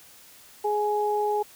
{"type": "tone pair together", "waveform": "sine", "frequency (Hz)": [418, 836], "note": ["G#4", "G#5"], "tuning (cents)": [11, 11], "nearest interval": "octave", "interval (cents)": 1200, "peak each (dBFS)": [-25, -25], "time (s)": [0.64, 1.43], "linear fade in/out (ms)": 10, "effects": ["white hiss -51 dBFS RMS until 1.55 s"]}